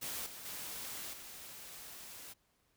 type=noise with level steps; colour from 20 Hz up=white; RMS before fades=-41 / -49 / -44 / -50 dBFS; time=0.01-2.34 s; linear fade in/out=20 ms; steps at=0.26 / 0.45 / 1.13 s; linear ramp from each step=5 ms; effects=pink hiss -75 dBFS RMS until 2.76 s